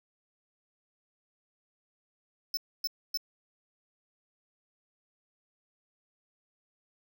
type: tone bursts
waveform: square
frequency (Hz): 5274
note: E8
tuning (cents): 0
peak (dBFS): -29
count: 3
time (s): 2.54-3.173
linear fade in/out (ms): 2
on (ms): 31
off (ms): 270
effects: none